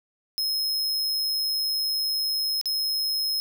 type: tone with dropouts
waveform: 45% pulse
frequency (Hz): 5150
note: E8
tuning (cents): -41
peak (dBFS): -24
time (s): 0.38-3.4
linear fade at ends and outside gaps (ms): 0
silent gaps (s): 2.613-2.657
effects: none